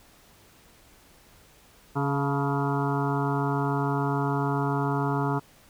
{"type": "harmonic tone with a mistuned harmonic", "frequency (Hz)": 140, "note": "C#3", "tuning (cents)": 18, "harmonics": [1, 2, 3, 5, 6, 7, 8, 9, 10], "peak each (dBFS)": [-27, -30, -32, -35, -34, -34, -38, -36, -39], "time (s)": [1.95, 5.4], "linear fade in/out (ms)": 20, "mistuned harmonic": 6, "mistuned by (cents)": 67, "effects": ["pink hiss -56 dBFS RMS until 5.69 s"]}